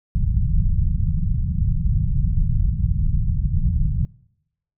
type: low-pass noise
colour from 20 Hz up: pink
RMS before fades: -19 dBFS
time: 0.15-4.05 s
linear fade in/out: 0 ms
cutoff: 170 Hz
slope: 48 dB/octave
effects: noise-tail reverb RT60 0.8 s tail -23 dB re dry